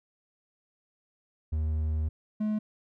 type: tone pair in turn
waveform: triangle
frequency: 77.78 / 213.4 Hz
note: D#2 / G#3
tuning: 0 / +47 cents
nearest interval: octave + perfect fourth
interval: 1747 cents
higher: second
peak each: -24 dBFS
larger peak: neither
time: 1.52-2.09 / 2.4-2.59 s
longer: first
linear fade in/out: 10 ms
effects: none